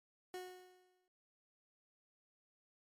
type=tone with exponential decay; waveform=30% pulse; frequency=365.8 Hz; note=F#4; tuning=20 cents flat; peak=-40 dBFS; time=0.34-1.08 s; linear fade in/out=1 ms; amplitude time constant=160 ms; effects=MP3 64 kbps